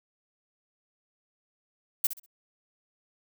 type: noise with echo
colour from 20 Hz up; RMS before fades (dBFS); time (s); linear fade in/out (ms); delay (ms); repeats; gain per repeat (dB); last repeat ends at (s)
violet; -23; 2.04-2.07; 5; 64; 3; -12; 2.262
effects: none